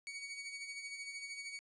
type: tone with tremolo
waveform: sawtooth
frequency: 2247 Hz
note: C#7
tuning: 23 cents sharp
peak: -38 dBFS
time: 0.07-1.59 s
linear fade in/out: 0 ms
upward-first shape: sine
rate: 13 Hz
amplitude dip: 50%
effects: resampled to 22050 Hz + 12-bit